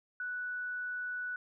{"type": "tone", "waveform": "sine", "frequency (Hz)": 1480, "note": "F#6", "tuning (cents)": 0, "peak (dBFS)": -35, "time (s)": [0.2, 1.36], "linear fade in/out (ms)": 2, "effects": []}